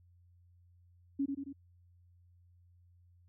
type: tone with echo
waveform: sine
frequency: 277.2 Hz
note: C#4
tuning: in tune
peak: -29 dBFS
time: 1.19-1.26 s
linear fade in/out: 10 ms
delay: 90 ms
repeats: 3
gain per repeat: -4 dB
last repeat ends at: 1.53 s
effects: added 88 Hz sine -61 dBFS peak until 3.28 s